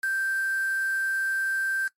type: tone with quantisation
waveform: sine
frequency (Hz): 1568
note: G6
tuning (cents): 0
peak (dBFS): -24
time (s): 0.03-1.88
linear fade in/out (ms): 5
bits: 6
effects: noise-tail reverb RT60 0.1 s tail -19 dB re dry + MP3 64 kbps